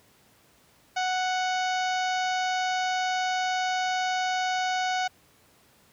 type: harmonic tone with a mistuned harmonic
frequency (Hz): 740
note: F#5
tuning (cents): 0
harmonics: 1 / 2 / 3 / 4 / 5 / 6 / 7 / 8 / 9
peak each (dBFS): -26 / -32 / -36 / -38 / -40 / -42 / -43 / -44 / -45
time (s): 0.96-5.08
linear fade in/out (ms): 10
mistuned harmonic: 7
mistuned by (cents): -33
effects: pink hiss -60 dBFS RMS until 5.92 s + high-pass 80 Hz 12 dB/octave